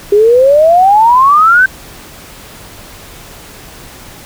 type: exponential sweep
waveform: sine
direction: up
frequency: 400 to 1564 Hz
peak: -3 dBFS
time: 0.12-1.66 s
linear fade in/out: 5 ms
effects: pink hiss -33 dBFS RMS until 4.25 s